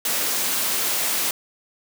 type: high-pass noise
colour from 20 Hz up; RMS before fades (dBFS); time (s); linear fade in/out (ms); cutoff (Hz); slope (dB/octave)
white; -23; 0.05-1.31; 2; 190; 12
effects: none